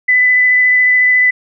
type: tone with vibrato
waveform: sine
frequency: 2000 Hz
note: B6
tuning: 21 cents sharp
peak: -7 dBFS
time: 0.08-1.31 s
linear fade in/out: 10 ms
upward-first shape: sine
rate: 14 Hz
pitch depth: 8 cents each way
effects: none